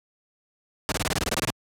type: noise bursts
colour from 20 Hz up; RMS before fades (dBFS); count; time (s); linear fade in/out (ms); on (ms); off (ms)
pink; -24; 12; 0.89-1.502; 0; 29; 24
effects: high-pass 60 Hz 12 dB/octave + low-pass 11000 Hz 12 dB/octave